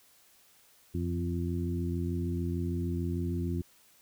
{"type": "harmonic tone with a mistuned harmonic", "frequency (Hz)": 86.6, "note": "F2", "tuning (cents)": -14, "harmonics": [1, 2, 3, 4], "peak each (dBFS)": [-32, -35, -37, -38], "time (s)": [0.94, 3.62], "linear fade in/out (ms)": 10, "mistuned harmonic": 1, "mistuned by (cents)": 37, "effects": ["white hiss -62 dBFS RMS until 4.01 s"]}